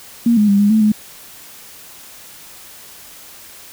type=tone with pitch steps; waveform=sine; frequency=234.3 / 209.6 / 200.1 / 204.7 / 218.8 / 212.4 Hz; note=A#3 / G#3 / G3 / G#3 / A3 / G#3; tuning=+9 / +16 / +36 / -25 / -9 / +39 cents; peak=-9 dBFS; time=0.26-0.92 s; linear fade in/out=5 ms; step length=110 ms; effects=white hiss -39 dBFS RMS until 3.72 s